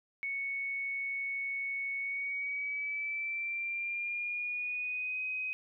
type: tone with pitch glide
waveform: sine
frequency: 2217 to 2517 Hz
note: C#7 to D#7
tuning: 0 to +19 cents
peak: -33 dBFS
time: 0.23-5.53 s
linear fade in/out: 0 ms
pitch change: +219 cents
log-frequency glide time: 1.99-5.23 s
effects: none